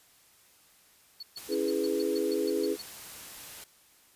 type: tone bursts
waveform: triangle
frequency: 4407 Hz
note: C#8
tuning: 11 cents flat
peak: -37 dBFS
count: 11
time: 1.2-2.819 s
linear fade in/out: 5 ms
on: 29 ms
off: 130 ms
type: noise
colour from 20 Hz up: white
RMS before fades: -45 dBFS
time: 1.37-3.64 s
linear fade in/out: 2 ms
type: chord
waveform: sine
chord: C# minor seventh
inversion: none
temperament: equal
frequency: 277.2 / 329.6 / 415.3 / 493.9 Hz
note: C#4 / E4 / G#4 / B4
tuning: 0 / 0 / 0 / 0 cents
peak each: -35 / -32 / -29 / -34 dBFS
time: 1.48-2.77 s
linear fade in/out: 50 ms
effects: white hiss -61 dBFS RMS until 4.15 s + resampled to 32000 Hz